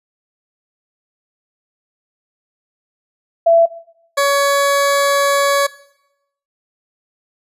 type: tone pair in turn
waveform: sine / 20% pulse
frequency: 669 / 562.6 Hz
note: E5 / C#5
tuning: +25 / +26 cents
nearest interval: minor third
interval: 299 cents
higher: first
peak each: -7 dBFS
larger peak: neither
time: 3.46-3.66 / 4.17-5.67 s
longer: second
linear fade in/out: 10 ms
effects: noise-tail reverb RT60 0.8 s tail -19 dB re dry + resampled to 32000 Hz